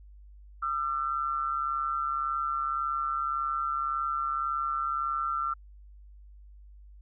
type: tone pair together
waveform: sine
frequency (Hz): 1207 / 1348.8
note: D6 / E6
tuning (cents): +47 / +39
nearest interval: major second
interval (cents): 192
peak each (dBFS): -32 / -29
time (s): 0.62-5.54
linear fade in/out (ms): 10
effects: added 50 Hz sine -48 dBFS peak until 7.01 s